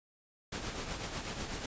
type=noise with tremolo; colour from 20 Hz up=pink; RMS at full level=-37 dBFS; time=0.52-1.66 s; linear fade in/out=5 ms; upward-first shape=triangle; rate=8.1 Hz; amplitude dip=55%; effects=resampled to 16000 Hz